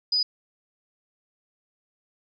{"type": "tone", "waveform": "sine", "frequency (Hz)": 4959, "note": "D#8", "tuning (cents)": -7, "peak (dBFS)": -20, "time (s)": [0.12, 0.23], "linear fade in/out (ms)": 5, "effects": []}